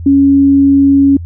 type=tone; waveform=sine; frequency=277.2 Hz; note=C#4; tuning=in tune; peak=-4 dBFS; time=0.06-1.17 s; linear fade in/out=5 ms; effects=added 85 Hz sine -21 dBFS peak until 1.25 s